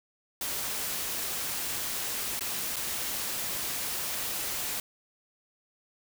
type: noise with dropouts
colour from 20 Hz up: white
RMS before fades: -33 dBFS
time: 0.41-4.8 s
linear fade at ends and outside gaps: 2 ms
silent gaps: 2.394-2.408 / 2.76-2.765 s
effects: none